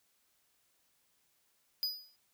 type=tone with exponential decay; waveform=square; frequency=4947 Hz; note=D#8; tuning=11 cents flat; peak=-29 dBFS; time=1.83-2.16 s; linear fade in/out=0 ms; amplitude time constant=70 ms; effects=white hiss -74 dBFS RMS until 2.33 s